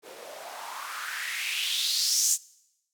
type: noise with band-pass filter sweep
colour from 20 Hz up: blue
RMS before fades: -30 dBFS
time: 0.02-2.38 s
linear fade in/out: 50 ms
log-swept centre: 410 to 7300 Hz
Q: 4.1
effects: noise-tail reverb RT60 0.9 s tail -23 dB re dry